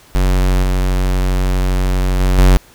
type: tone with level steps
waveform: square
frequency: 46.25 Hz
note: F#1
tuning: in tune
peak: -11 / -13 / -11 / -6 dBFS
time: 0.15-2.57 s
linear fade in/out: 0 ms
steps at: 0.63 / 2.2 / 2.38 s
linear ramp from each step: 5 ms
effects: pink hiss -45 dBFS RMS until 2.74 s